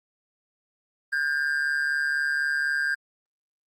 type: tone with amplitude modulation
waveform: triangle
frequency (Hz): 1602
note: G6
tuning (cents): +37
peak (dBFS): -18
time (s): 1.12-2.95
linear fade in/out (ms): 10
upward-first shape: sine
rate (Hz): 144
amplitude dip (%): 70
effects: Opus 32 kbps